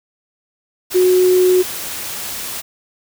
sine tone in noise, 366.4 Hz, F#4, 17 cents flat, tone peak -9 dBFS, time 0.94-1.63 s, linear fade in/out 20 ms, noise white, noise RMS -26 dBFS, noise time 0.9-2.62 s, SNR +14 dB, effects none

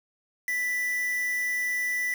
triangle tone with quantisation, 1979 Hz, B6, 3 cents sharp, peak -24 dBFS, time 0.48-2.14 s, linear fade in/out 2 ms, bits 6, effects none

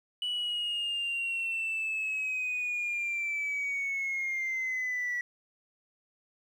sine linear sweep, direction down, 2960 to 1940 Hz, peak -28 dBFS, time 0.22-5.21 s, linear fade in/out 2 ms, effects tanh soft clip ceiling -27 dBFS + 10-bit

